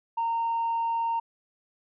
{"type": "tone", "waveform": "sine", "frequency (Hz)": 921, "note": "A#5", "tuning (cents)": -21, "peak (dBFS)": -23, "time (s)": [0.17, 1.2], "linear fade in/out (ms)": 10, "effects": ["tanh soft clip ceiling -22 dBFS"]}